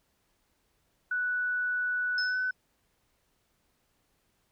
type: tone with pitch glide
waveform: sine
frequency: 1480 to 1506.7 Hz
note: F#6 to F#6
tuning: 0 to +31 cents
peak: -27 dBFS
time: 1.11-2.51 s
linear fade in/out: 5 ms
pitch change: +31 cents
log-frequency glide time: 2.15-2.37 s
type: tone with exponential decay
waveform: sine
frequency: 5200 Hz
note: E8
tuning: 24 cents flat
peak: -28 dBFS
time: 2.18-2.53 s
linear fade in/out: 2 ms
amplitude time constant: 76 ms
effects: pink hiss -73 dBFS RMS until 4.51 s